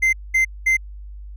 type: tone bursts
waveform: triangle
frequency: 2078 Hz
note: C7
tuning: 12 cents flat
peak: -12 dBFS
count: 3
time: 0.02-0.77 s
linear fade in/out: 10 ms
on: 110 ms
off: 210 ms
effects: added 50 Hz sine -33 dBFS peak until 1.36 s